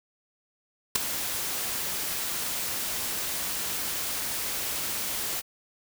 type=noise with ADSR envelope; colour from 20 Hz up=white; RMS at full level=-19 dBFS; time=0.95-5.42 s; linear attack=8 ms; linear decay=7 ms; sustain=-12 dB; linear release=29 ms; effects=none